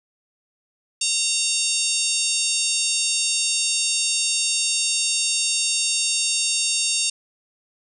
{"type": "harmonic tone", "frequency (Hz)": 920, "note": "A#5", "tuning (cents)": -23, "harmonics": [3, 4, 5, 6, 7, 8, 9, 10], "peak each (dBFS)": [-28, -28, -28, -28, -28, -28, -28, -28], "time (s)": [1.01, 7.1], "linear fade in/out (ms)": 5, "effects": []}